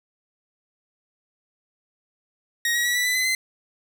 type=tone with pitch steps; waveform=sawtooth; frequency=1880 / 1908.4 / 1937.3 / 1966.6 / 1996.4 / 2027 / 2057 Hz; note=A#6 / A#6 / B6 / B6 / B6 / B6 / C7; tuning=+14 / +40 / -34 / -8 / +18 / +45 / -30 cents; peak=-17 dBFS; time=2.65-3.35 s; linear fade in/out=2 ms; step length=100 ms; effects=none